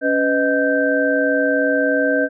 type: tone cluster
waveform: sine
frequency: 280.3 / 501 / 624 / 1561 Hz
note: C#4 / B4 / D#5 / G6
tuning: +19 / +25 / +5 / -8 cents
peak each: -20 dBFS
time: 0.01-2.29 s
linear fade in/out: 50 ms
effects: none